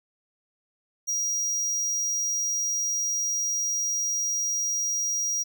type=tone; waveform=square; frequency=5730 Hz; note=F8; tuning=44 cents sharp; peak=-25 dBFS; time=1.07-5.44 s; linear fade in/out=20 ms; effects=none